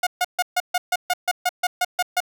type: tone bursts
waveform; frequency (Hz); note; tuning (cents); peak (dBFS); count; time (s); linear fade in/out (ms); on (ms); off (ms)
sawtooth; 720; F#5; -47; -14; 13; 0.03-2.204; 5; 38; 140
effects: none